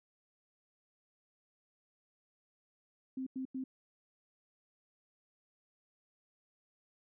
sine tone bursts, 261.6 Hz, C4, in tune, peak -36 dBFS, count 3, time 3.17-3.64 s, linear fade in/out 5 ms, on 96 ms, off 91 ms, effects none

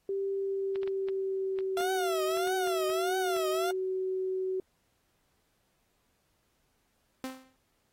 sine tone with pitch glide, 392 to 375.6 Hz, G4 to F#4, 0 to +26 cents, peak -29 dBFS, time 0.09-4.6 s, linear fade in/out 2 ms, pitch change -74 cents, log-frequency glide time 0.31-2.56 s
clicks, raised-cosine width 0.3 ms, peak -29 dBFS, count 12, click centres 0.758 / 0.832 / 0.876 / 1.086 / 1.588 / 1.773 / 1.809 / 2.372 / 2.474 / 2.674 / 2.901 / 3.366 s
30% pulse tone with vibrato, 685 Hz, F5, 34 cents flat, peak -28 dBFS, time 1.77-3.71 s, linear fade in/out 2 ms, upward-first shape triangle, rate 1.6 Hz, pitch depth 190 cents each way
sawtooth tone with exponential decay, 261 Hz, C4, 4 cents flat, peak -29 dBFS, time 7.24-7.56 s, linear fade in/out 0 ms, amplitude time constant 69 ms
effects pink hiss -74 dBFS RMS until 7.92 s + AAC 48 kbps

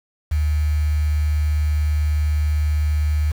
sine tone with quantisation, 75.4 Hz, D2, 46 cents sharp, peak -16 dBFS, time 0.31-3.32 s, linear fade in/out 10 ms, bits 6, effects none

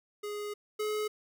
square tone pair in turn, 415.3 / 425 Hz, G#4 / G#4, 0 / +40 cents, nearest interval unison, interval 40 cents, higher second, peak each -36 / -31 dBFS, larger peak second, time 0.23-0.54 / 0.79-1.08 s, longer first, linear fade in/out 10 ms, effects none

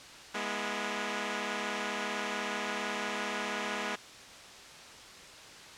5% pulse chord, E major, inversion first, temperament equal with one note detuned, 207.7 / 243.3 / 329.6 Hz, G#3 / B3 / E4, 0 / -26 / 0 cents, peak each -24 / -26 / -29 dBFS, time 0.34-3.96 s, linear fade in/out 10 ms, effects white hiss -49 dBFS RMS until 5.77 s + low-pass 6000 Hz 12 dB/octave

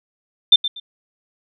sine tone with echo, 3569 Hz, A7, 24 cents sharp, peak -5 dBFS, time 0.52-0.56 s, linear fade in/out 5 ms, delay 120 ms, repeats 2, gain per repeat -13 dB, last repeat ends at 0.8 s, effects none

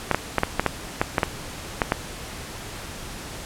clicks, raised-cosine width 0.5 ms, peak -3 dBFS, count 11, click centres 0.113 / 0.146 / 0.383 / 0.434 / 0.596 / 0.663 / 1.015 / 1.182 / 1.232 / 1.818 / 1.921 s, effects pink hiss -36 dBFS RMS until 3.45 s + low-pass 11000 Hz 12 dB/octave

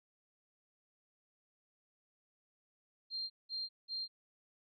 sine tone bursts, 4186 Hz, C8, in tune, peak -37 dBFS, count 3, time 3.1-4.08 s, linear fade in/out 50 ms, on 200 ms, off 190 ms, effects none

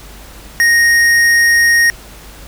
sine tone with hard clipping, 1864.7 Hz, A#6, in tune, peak -9 dBFS, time 0.6-1.9 s, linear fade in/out 0 ms, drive 12 dB, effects added 50 Hz sine -36 dBFS peak until 2.47 s + pink hiss -37 dBFS RMS until 2.47 s

